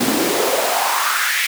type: noise with high-pass filter sweep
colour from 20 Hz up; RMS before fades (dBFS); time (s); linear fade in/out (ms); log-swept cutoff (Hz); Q
pink; -18; 0-1.47; 10; 220 to 2200; 3.6
effects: none